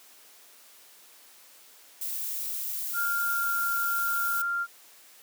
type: noise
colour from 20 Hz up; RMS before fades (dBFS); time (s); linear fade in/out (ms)
violet; -33; 2.01-4.42; 5
type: tone with pitch glide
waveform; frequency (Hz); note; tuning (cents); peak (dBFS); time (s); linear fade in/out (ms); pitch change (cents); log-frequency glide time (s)
sine; 1400 to 1391.9; F6 to F6; +4 to -6; -26; 2.93-4.67; 50; -10; 3.22-3.54
effects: white hiss -54 dBFS RMS until 5.22 s + high-pass 300 Hz 12 dB/octave